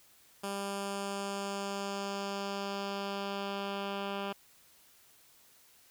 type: tone with low-pass filter sweep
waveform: 10% pulse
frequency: 198.7 Hz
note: G3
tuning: 24 cents sharp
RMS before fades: -37 dBFS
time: 0.43-4.33 s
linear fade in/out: 10 ms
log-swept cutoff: 11000 to 3000 Hz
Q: 1.4
effects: white hiss -62 dBFS RMS until 5.9 s